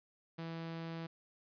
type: tone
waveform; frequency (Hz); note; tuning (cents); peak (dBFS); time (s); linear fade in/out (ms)
sawtooth; 164.81; E3; 0; -37; 0.38-1.07; 10
effects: resampled to 11025 Hz + 13-bit